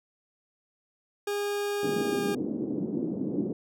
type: tone with pitch glide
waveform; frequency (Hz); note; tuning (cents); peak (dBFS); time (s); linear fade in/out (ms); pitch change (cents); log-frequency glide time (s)
40% pulse; 408.4 to 404.9; G#4 to G#4; -29 to -44; -27; 1.27-2.35; 5; -15; 1.99-2.21
type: band-pass noise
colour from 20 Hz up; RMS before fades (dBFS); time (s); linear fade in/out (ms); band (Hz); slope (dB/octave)
pink; -31; 1.83-3.53; 5; 200 to 360; 24
effects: none